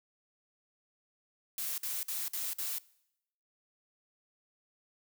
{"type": "noise bursts", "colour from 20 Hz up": "blue", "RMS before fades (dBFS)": -36, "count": 5, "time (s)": [1.58, 2.784], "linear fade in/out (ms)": 2, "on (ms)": 200, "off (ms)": 51, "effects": ["noise-tail reverb RT60 0.8 s tail -22 dB re dry"]}